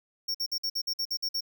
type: tone bursts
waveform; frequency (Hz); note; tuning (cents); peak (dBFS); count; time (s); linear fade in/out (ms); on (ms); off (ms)
square; 5500; F8; -27; -28; 10; 0.28-1.408; 10; 66; 52
effects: none